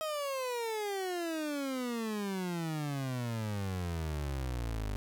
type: exponential sweep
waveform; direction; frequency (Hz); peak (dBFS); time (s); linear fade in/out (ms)
30% pulse; down; 637 to 49.51; -31; 0.01-4.96; 0
effects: none